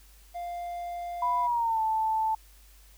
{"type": "tone", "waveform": "triangle", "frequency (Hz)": 698.5, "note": "F5", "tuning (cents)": 0, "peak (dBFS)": -31, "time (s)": [0.34, 1.48], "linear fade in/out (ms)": 20}
{"type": "tone with pitch glide", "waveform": "sine", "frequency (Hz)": [987.8, 880], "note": ["B5", "A5"], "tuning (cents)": [0, 0], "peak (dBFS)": -24, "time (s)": [1.22, 2.35], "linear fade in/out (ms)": 5, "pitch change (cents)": -200, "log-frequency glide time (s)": [1.41, 1.81]}
{"effects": ["added 50 Hz sine -53 dBFS peak until 2.97 s", "white hiss -59 dBFS RMS until 2.97 s"]}